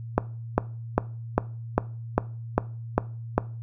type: click train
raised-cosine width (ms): 1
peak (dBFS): -4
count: 9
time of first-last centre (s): 0.18-3.38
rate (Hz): 2.5
effects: noise-tail reverb RT60 0.4 s tail -19 dB re dry + added 115 Hz sine -34 dBFS peak until 3.62 s